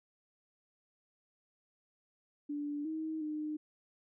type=tone with pitch steps; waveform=sine; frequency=291.7 / 316.2 / 304.5 Hz; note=D4 / D#4 / D#4; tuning=-12 / +28 / -37 cents; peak=-35 dBFS; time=2.49-3.57 s; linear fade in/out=10 ms; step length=360 ms; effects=none